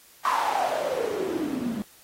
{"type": "noise with band-pass filter sweep", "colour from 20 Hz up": "white", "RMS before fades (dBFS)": -27, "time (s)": [0.25, 1.82], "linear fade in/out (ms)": 0, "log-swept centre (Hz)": [1100, 200], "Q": 8.1, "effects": ["white hiss -54 dBFS RMS until 2.03 s", "AAC 48 kbps"]}